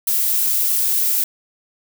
violet noise, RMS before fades -18 dBFS, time 0.07-1.24 s, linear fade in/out 5 ms, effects none

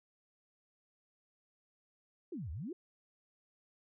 sine exponential two-way sweep, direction down then up, 396.8 to 69.3 to 396.8 Hz, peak -39 dBFS, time 2.32-2.73 s, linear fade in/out 5 ms, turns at 2.51 s, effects none

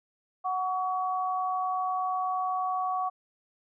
sine tone pair together, 740 / 1127.9 Hz, F#5 / C#6, 0 / +30 cents, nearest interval perfect fifth, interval 730 cents, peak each -29 / -30 dBFS, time 0.44-3.1 s, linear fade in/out 20 ms, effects none

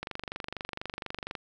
click train, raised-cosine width 0.3 ms, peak -19 dBFS, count 33, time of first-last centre 0.03-1.352 s, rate 24.2 Hz, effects none

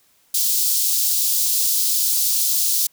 white high-pass noise, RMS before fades -19 dBFS, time 0.34-2.87 s, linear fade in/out 5 ms, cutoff 4100 Hz, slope 24 dB/octave, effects white hiss -59 dBFS RMS until 2.92 s

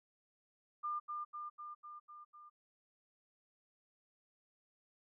sine tone with echo, 1202 Hz, D6, 40 cents sharp, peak -36 dBFS, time 0.83-1 s, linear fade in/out 20 ms, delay 250 ms, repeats 6, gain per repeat -3 dB, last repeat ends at 2.5 s, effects none

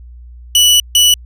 sawtooth tone bursts at uneven times, 2955 Hz, F#7, 3 cents flat, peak -3 dBFS, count 2, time 0.55-0.8 / 0.95-1.14 s, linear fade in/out 2 ms, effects added 60 Hz sine -32 dBFS peak until 1.25 s + resampled to 32000 Hz

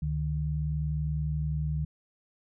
sine tone pair together, 71.65 / 151.9 Hz, D2 / D#3, -42 / -41 cents, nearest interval octave + minor second, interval 1301 cents, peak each -31 / -29 dBFS, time 0.02-1.85 s, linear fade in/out 5 ms, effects none

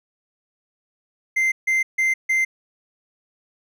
triangle tone bursts, 2083 Hz, C7, 8 cents flat, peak -15 dBFS, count 4, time 1.36-2.45 s, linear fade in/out 10 ms, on 160 ms, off 150 ms, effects none

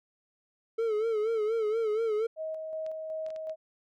triangle tone with vibrato, 440 Hz, A4, in tune, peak -24 dBFS, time 0.78-2.27 s, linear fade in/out 10 ms, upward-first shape sine, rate 4.2 Hz, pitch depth 82 cents each way
sine tone with tremolo, 633 Hz, D#5, 30 cents sharp, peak -32 dBFS, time 2.36-3.56 s, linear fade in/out 50 ms, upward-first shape square, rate 2.7 Hz, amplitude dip 30%
clicks, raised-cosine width 0.2 ms, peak -34 dBFS, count 5, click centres 2.864 / 3.264 / 3.304 / 3.362 / 3.496 s
effects none

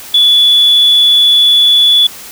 sine tone, 3434 Hz, A7, 43 cents flat, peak -3 dBFS, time 0.14-2.07 s, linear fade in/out 5 ms, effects tanh soft clip ceiling 0 dBFS + white hiss -30 dBFS RMS until 2.31 s

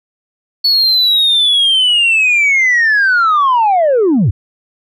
sine linear sweep, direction down, 4435 to 77.78 Hz, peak -6 dBFS, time 0.64-4.31 s, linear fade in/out 10 ms, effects tanh soft clip ceiling -6 dBFS

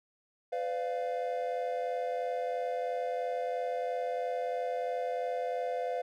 triangle chord, B diminished, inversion none, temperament equal with one note detuned, 504.3 / 587.3 / 698.5 Hz, B4 / D5 / F5, +36 / 0 / 0 cents, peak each -32 / -38 / -33 dBFS, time 0.52-6.02 s, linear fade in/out 10 ms, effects none

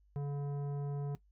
sine tone with tanh clipping, 142.7 Hz, D3, 49 cents flat, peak -36 dBFS, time 0.16-1.15 s, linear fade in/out 0 ms, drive 12 dB, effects noise-tail reverb RT60 0.1 s tail -17 dB re dry + added 50 Hz sine -64 dBFS peak until 1.31 s

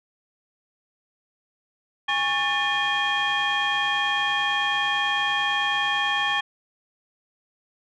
sine tone cluster, 818 / 1107 / 1775 / 2452 / 3235 Hz, G#5 / C#6 / A6 / D#7 / G#7, -26 / -3 / +15 / -26 / -46 cents, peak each -27 / -28 / -24 / -29 / -26 dBFS, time 2.08-6.41 s, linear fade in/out 10 ms, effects tanh soft clip ceiling -15 dBFS

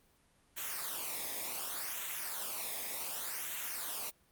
white noise with flanger, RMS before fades -39 dBFS, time 0.56-4.11 s, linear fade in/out 20 ms, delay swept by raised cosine 0.2 to 0.7 ms, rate 0.67 Hz, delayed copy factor -0.7, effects pink hiss -69 dBFS RMS until 4.31 s + Opus 32 kbps

